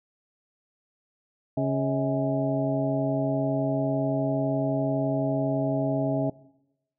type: harmonic tone with a mistuned harmonic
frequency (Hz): 138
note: C#3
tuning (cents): -7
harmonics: 1 / 2 / 3 / 4 / 5 / 6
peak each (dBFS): -28 / -27 / -36 / -38 / -28 / -38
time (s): 1.57-6.3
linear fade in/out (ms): 5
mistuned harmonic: 5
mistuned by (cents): -120
effects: noise-tail reverb RT60 0.9 s tail -20 dB re dry